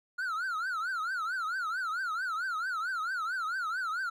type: tone with vibrato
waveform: triangle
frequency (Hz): 1400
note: F6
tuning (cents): +4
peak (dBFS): -29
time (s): 0.18-4.1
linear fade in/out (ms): 10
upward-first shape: triangle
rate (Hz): 4.5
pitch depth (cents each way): 220
effects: none